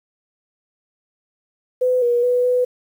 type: tone with pitch steps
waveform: sine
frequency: 504 / 480.2 / 493.5 / 497.5 Hz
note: B4 / B4 / B4 / B4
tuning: +35 / -49 / -1 / +13 cents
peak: -14 dBFS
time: 1.81-2.65 s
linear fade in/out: 10 ms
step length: 210 ms
effects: 8-bit